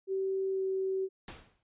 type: tone with pitch glide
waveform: sine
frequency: 384.3 to 381.6 Hz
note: G4 to G4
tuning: -34 to -47 cents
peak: -29 dBFS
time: 0.07-1.09 s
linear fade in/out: 50 ms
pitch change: -13 cents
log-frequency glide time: 0.51-0.62 s
type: noise with exponential decay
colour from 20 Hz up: pink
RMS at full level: -41 dBFS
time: 1.28-1.63 s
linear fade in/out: 2 ms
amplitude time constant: 76 ms
effects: resampled to 8000 Hz